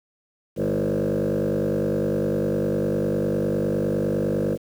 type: tone with frequency modulation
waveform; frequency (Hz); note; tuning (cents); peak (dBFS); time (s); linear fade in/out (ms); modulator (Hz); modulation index
sine; 340; F4; -46; -18; 0.56-4.58; 50; 49.9; 4.3
effects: tanh soft clip ceiling -19 dBFS + 8-bit